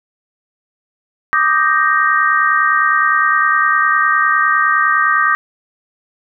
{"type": "chord", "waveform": "sine", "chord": "Eb major seventh", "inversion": "third", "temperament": "equal", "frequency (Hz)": [1174.7, 1244.5, 1568, 1864.7], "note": ["D6", "Eb6", "G6", "Bb6"], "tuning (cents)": [0, 0, 0, 0], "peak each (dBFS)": -16, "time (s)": [1.33, 5.35], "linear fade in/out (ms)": 0, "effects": []}